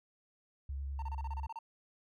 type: tone with vibrato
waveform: sine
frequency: 69 Hz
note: C#2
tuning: 7 cents flat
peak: -36 dBFS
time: 0.69-1.47 s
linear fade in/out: 5 ms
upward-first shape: square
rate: 10 Hz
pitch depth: 20 cents each way
type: tone bursts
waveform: triangle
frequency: 906 Hz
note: A#5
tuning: 50 cents flat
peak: -38 dBFS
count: 10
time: 0.99-1.589 s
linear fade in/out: 2 ms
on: 32 ms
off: 31 ms
effects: tanh soft clip ceiling -28 dBFS